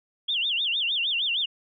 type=tone with vibrato; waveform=sine; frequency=3156 Hz; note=G7; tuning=11 cents sharp; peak=-23 dBFS; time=0.28-1.46 s; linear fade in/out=10 ms; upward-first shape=sine; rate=6.5 Hz; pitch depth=260 cents each way; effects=none